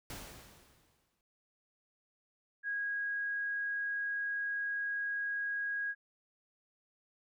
pink noise with exponential decay, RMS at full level -43 dBFS, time 0.1-1.21 s, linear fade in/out 1 ms, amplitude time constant 240 ms
sine tone, 1645 Hz, G#6, 17 cents flat, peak -33 dBFS, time 2.63-5.95 s, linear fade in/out 50 ms
effects none

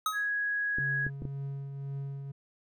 square tone with exponential decay, 1269 Hz, D#6, 34 cents sharp, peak -25 dBFS, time 0.06-0.3 s, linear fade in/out 2 ms, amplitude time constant 51 ms
sine tone, 1663 Hz, G#6, 2 cents sharp, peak -28 dBFS, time 0.12-1.1 s, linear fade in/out 50 ms
clicks, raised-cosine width 3 ms, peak -25 dBFS, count 4, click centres 0.785 / 1.066 / 1.221 / 1.253 s
triangle tone with tremolo, 138.59 Hz, C#3, in tune, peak -31 dBFS, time 0.79-2.32 s, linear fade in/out 10 ms, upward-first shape triangle, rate 1.9 Hz, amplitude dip 45%
effects none

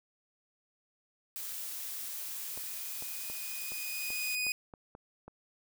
blue noise, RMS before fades -40 dBFS, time 1.36-4.35 s, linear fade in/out 0 ms
sawtooth tone with exponential growth, 2484 Hz, D#7, 3 cents flat, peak -26 dBFS, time 1.94-4.52 s, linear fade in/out 1 ms, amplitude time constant 560 ms
clicks, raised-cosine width 1 ms, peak -33 dBFS, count 9, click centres 2.575 / 3.024 / 3.3 / 3.72 / 4.104 / 4.467 / 4.738 / 4.951 / 5.28 s
effects none

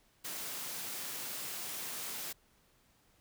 white high-pass noise, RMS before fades -41 dBFS, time 0.24-2.33 s, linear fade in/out 10 ms, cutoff 120 Hz, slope 24 dB/octave, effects pink hiss -69 dBFS RMS until 3.2 s

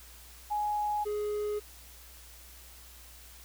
sine / triangle tone pair in turn, 836 / 418 Hz, G#5 / G#4, +11 / +11 cents, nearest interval octave, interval 1200 cents, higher first, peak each -28 dBFS, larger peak neither, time 0.5-1.05 / 1.05-1.6 s, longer neither, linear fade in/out 20 ms, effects added 60 Hz sine -53 dBFS peak until 3.44 s + white hiss -53 dBFS RMS until 3.44 s

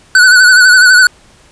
square tone with vibrato, 1490 Hz, F#6, 12 cents sharp, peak -3 dBFS, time 0.15-1.07 s, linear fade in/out 2 ms, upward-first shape sine, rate 12 Hz, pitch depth 52 cents each way, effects pink hiss -44 dBFS RMS until 1.51 s + resampled to 22050 Hz

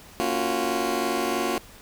20% pulse chord, Gb major seventh, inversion first, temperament just, 231.2 / 277.5 / 346.9 / 370 Hz, Bb3 / Db4 / F4 / Gb4, -14 / +2 / -12 / 0 cents, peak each -26 / -26 / -23 / -24 dBFS, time 0.2-1.58 s, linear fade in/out 0 ms, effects pink hiss -48 dBFS RMS until 1.81 s

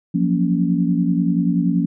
sine chord, Gb major seventh, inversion third, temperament equal with one note detuned, 174.61 / 185 / 233.1 / 279.4 Hz, F3 / Gb3 / Bb3 / Db4, 0 / 0 / 0 / +14 cents, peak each -18 / -24 / -22 / -21 dBFS, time 0.14-1.86 s, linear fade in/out 10 ms, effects none

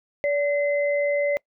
sine tone pair together, 576 / 2051 Hz, D5 / C7, -34 / -35 cents, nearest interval octave + minor seventh, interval 2199 cents, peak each -20 / -28 dBFS, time 0.24-1.37 s, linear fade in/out 0 ms, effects noise-tail reverb RT60 0.1 s tail -24 dB re dry

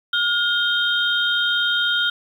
sine tone cluster, 1426 / 3168 / 3702 Hz, F6 / G7 / A#7, +36 / +18 / -13 cents, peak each -20 / -22 / -24 dBFS, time 0.13-2.1 s, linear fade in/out 5 ms, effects 8-bit

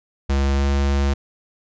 square tone with pitch glide, 68.8 to 69.6 Hz, C#2 to C#2, -12 to +8 cents, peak -17 dBFS, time 0.29-1.14 s, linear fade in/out 10 ms, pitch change +20 cents, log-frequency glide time 0.53-0.65 s, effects resampled to 16000 Hz

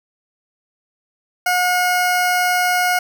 20% pulse tone, 722 Hz, F#5, 43 cents flat, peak -10 dBFS, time 1.46-2.99 s, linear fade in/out 5 ms, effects none

